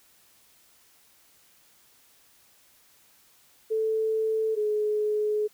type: tone pair in turn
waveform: sine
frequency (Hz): 440 / 423.3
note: A4 / G#4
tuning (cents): 0 / +33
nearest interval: minor second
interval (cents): 67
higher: first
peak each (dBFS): -23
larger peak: neither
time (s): 3.7-4.56 / 4.56-5.48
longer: second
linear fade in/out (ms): 20
effects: white hiss -60 dBFS RMS until 5.53 s